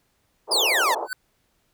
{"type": "band-pass noise", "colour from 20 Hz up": "white", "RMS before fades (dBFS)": -28, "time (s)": [0.47, 1.08], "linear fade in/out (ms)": 50, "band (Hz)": [360, 1000], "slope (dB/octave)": 48}
{"type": "exponential sweep", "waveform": "35% pulse", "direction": "down", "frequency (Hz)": [5140, 830.6], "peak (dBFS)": -17, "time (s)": [0.51, 0.95], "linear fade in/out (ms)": 10}
{"type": "tone with exponential growth", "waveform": "square", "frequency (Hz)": 1506, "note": "F#6", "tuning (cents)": 30, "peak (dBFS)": -23, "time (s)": [1.04, 1.13], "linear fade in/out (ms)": 1, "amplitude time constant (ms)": 19}
{"effects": ["pink hiss -68 dBFS RMS until 1.73 s"]}